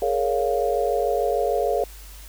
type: chord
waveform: sine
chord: Bb minor seventh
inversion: third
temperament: just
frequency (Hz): 419.5 / 466.2 / 559.4 / 699.2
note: Ab4 / Bb4 / Db5 / F5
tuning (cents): +17 / 0 / +16 / +2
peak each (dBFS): -25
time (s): 0.02-1.84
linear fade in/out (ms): 2
effects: added 50 Hz sine -40 dBFS peak until 2.28 s + white hiss -46 dBFS RMS until 2.28 s